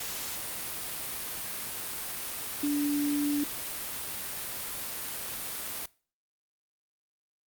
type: tone in noise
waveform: sine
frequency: 290 Hz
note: D4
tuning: 22 cents flat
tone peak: -25 dBFS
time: 2.63-3.44 s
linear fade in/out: 5 ms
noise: white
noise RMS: -36 dBFS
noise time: 0-5.86 s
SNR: +8 dB
effects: noise-tail reverb RT60 0.4 s tail -22 dB re dry + Opus 48 kbps